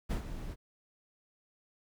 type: noise with ADSR envelope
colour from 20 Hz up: brown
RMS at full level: -30 dBFS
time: 0.09-0.56 s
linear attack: 24 ms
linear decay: 100 ms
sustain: -11 dB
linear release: 40 ms
effects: none